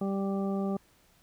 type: harmonic tone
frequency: 196 Hz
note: G3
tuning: in tune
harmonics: 1 / 2 / 3 / 4 / 6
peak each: -29 / -35 / -39 / -41 / -45 dBFS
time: 0.01-0.77 s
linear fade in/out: 5 ms
effects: pink hiss -64 dBFS RMS until 1.22 s